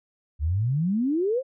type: exponential sweep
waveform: sine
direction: up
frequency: 69.3 to 552 Hz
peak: -21 dBFS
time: 0.39-1.43 s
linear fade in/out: 50 ms
effects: none